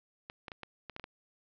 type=clicks; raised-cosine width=0.3 ms; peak=-26 dBFS; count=8; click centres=0.299 / 0.482 / 0.518 / 0.633 / 0.897 / 0.964 / 0.997 / 1.041 s; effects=low-pass 5000 Hz 12 dB/octave